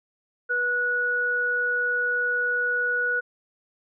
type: tone pair together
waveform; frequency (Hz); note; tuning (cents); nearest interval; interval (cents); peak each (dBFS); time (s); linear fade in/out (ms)
sine; 487.6 / 1465.4; B4 / F#6; -22 / -17; octave + perfect fifth; 1905; -31 / -22; 0.49-3.21; 20
effects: none